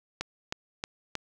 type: click train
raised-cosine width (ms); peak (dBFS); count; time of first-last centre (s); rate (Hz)
0.2; -14; 4; 0.21-1.153; 3.18
effects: none